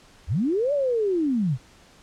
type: linear two-way sweep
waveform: sine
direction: up then down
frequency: 55.4 to 592 to 112.1 Hz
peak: -20 dBFS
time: 0.27-1.58 s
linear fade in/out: 50 ms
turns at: 0.73 s
effects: pink hiss -53 dBFS RMS until 2.02 s + low-pass 8000 Hz 12 dB/octave